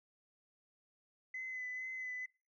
sine tone with vibrato, 2024 Hz, B6, 42 cents sharp, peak -39 dBFS, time 1.34-2.26 s, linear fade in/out 5 ms, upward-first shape sine, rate 2.2 Hz, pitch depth 21 cents each way, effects noise-tail reverb RT60 0.3 s tail -21 dB re dry + tanh soft clip ceiling -35 dBFS

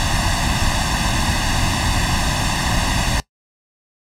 pink noise with comb filter, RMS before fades -18 dBFS, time 0-3.2 s, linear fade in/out 0 ms, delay 1.1 ms, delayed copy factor +1, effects noise-tail reverb RT60 0.1 s tail -20 dB re dry + low-pass 8000 Hz 12 dB/octave

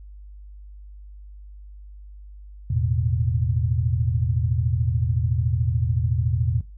sine chord, E suspended fourth, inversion none, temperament just, 82.41 / 109.88 / 123.61 Hz, E2 / A2 / B2, 0 / -2 / +2 cents, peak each -24 dBFS, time 2.7-6.61 s, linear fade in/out 5 ms, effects noise-tail reverb RT60 0.2 s tail -18 dB re dry + added 50 Hz sine -39 dBFS peak until 6.77 s

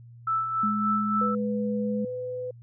sine tone with tremolo, 1318.5 Hz, E6, in tune, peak -22 dBFS, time 0.27-1.35 s, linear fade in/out 5 ms, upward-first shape sine, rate 3.5 Hz, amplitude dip 50%
sine tone, 210 Hz, G#3, 19 cents sharp, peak -26 dBFS, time 0.63-2.05 s, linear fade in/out 5 ms
sine tone with pitch glide, 493.9 to 502.5 Hz, B4 to B4, 0 to +30 cents, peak -30 dBFS, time 1.21-2.51 s, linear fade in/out 5 ms, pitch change +30 cents, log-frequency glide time 1.79-2.1 s
effects added 118 Hz sine -45 dBFS peak until 2.62 s

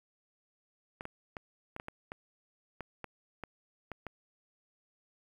clicks, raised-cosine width 0.5 ms, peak -25 dBFS, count 12, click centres 1.009 / 1.054 / 1.368 / 1.764 / 1.799 / 1.884 / 2.119 / 2.807 / 3.043 / 3.437 / 3.917 / 4.067 s, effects 9-bit

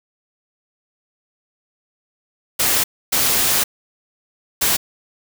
white noise bursts at uneven times, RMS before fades -17 dBFS, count 3, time 2.59-2.84 / 3.12-3.64 / 4.61-4.77 s, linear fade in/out 10 ms, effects none

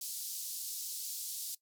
white band-pass noise, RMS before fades -41 dBFS, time 0.01-1.55 s, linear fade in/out 5 ms, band 4200 to 15000 Hz, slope 24 dB/octave, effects noise-tail reverb RT60 0.1 s tail -18 dB re dry

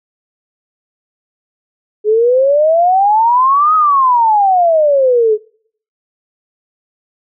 sine exponential two-way sweep, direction up then down, 415.3 to 1277 to 415.3 Hz, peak -7 dBFS, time 2.04-5.38 s, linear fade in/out 50 ms, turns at 3.75 s, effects noise-tail reverb RT60 0.6 s tail -26 dB re dry

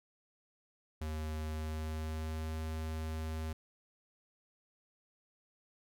square tone with pitch glide, 77.78 to 79.19 Hz, D#2 to D#2, 0 to +31 cents, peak -37 dBFS, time 1.01-3.53 s, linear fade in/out 5 ms, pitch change +31 cents, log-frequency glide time 1.42-2.52 s, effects none

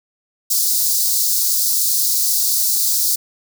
white high-pass noise, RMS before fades -17 dBFS, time 0.5-3.16 s, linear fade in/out 10 ms, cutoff 4200 Hz, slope 48 dB/octave, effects none

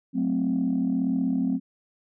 sine chord, F# diminished, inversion none, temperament equal, 185 / 220 / 261.6 Hz, F#3 / A3 / C4, 0 / 0 / 0 cents, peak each -27 / -28 / -23 dBFS, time 0.13-1.6 s, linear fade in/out 50 ms, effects tanh soft clip ceiling -16 dBFS

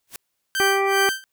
white noise with exponential growth, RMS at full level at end -30 dBFS, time 0.07-0.16 s, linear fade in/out 2 ms, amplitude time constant 18 ms
sawtooth tone with tremolo, 1560 Hz, G6, 9 cents flat, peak -15 dBFS, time 0.55-1.24 s, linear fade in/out 0 ms, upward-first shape sine, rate 2.6 Hz, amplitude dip 95%
harmonic tone, 392 Hz, G4, in tune, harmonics 1 / 2 / 3 / 5 / 6, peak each -21 / -24 / -26 / -28 / -29 dBFS, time 0.6-1.09 s, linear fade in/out 0 ms
effects white hiss -75 dBFS RMS until 1.32 s

